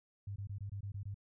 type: tone bursts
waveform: sine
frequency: 100 Hz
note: G2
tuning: 35 cents sharp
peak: -39 dBFS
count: 8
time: 0.27-1.144 s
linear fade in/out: 5 ms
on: 90 ms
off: 22 ms
effects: none